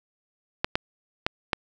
clicks, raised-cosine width 0.3 ms, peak -6 dBFS, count 4, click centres 0.645 / 0.755 / 1.265 / 1.532 s, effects none

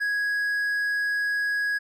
triangle tone with hard clipping, 1661.2 Hz, G#6, in tune, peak -24 dBFS, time 0-1.79 s, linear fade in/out 20 ms, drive 6 dB, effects none

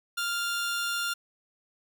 sawtooth tone pair together, 1396.9 / 3539 Hz, F6 / A7, 0 / +9 cents, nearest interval octave + major third, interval 1609 cents, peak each -25 / -34 dBFS, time 0.17-1.14 s, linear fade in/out 10 ms, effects none

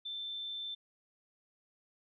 sine tone, 3547 Hz, A7, 13 cents sharp, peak -38 dBFS, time 0.05-0.75 s, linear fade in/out 10 ms, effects none

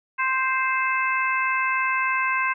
harmonic tone, 523.3 Hz, C5, in tune, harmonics 2 / 3 / 4 / 5, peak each -24 / -26 / -27 / -28 dBFS, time 0.18-2.54 s, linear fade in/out 20 ms, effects none

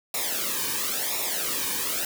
white noise with flanger, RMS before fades -28 dBFS, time 0.14-2.05 s, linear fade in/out 2 ms, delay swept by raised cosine 0.64 to 1.5 ms, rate 0.96 Hz, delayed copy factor -0.8, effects none

